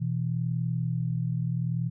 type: tone pair together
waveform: sine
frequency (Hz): 123.47 / 164.15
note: B2 / E3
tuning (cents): 0 / -7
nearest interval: perfect fourth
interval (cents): 493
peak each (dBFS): -28 / -29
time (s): 0-1.9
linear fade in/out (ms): 20
effects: none